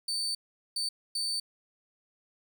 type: tone bursts at uneven times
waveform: 35% pulse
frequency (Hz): 4554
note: C#8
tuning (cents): +46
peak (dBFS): -28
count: 3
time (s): 0.08-0.35 / 0.76-0.89 / 1.15-1.4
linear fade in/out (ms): 5
effects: 11-bit